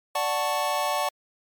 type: chord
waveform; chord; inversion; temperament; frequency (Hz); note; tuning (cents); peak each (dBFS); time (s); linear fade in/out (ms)
square; D major seventh; none; equal; 587.3 / 740 / 880 / 1108.7; D5 / F#5 / A5 / C#6; 0 / 0 / 0 / 0; -30; 0.15-1.09; 5
effects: MP3 96 kbps